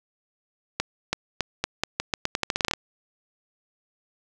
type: accelerating click train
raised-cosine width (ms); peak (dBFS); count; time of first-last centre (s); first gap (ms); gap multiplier
0.2; -6; 17; 0.8-2.736; 330; 0.84
effects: none